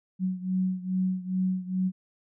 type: beating tone pair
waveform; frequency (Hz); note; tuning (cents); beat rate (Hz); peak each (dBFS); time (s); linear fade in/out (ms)
sine; 185 / 187.4; F#3 / F#3; 0 / +22; 2.4; -27 / -30; 0.19-1.92; 50
effects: none